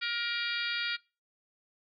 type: harmonic tone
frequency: 472.3 Hz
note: A#4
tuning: 23 cents sharp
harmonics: 3 / 4 / 5 / 6 / 7 / 8 / 9 / 10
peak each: -36 / -39 / -36 / -43 / -39 / -40 / -45 / -41 dBFS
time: 0.01-0.97 s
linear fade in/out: 20 ms
effects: noise-tail reverb RT60 0.3 s tail -24 dB re dry